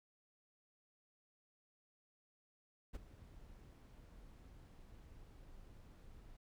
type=noise with ADSR envelope; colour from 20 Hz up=brown; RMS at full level=-43 dBFS; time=2.93-6.37 s; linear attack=23 ms; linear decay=18 ms; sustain=-15 dB; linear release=8 ms; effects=none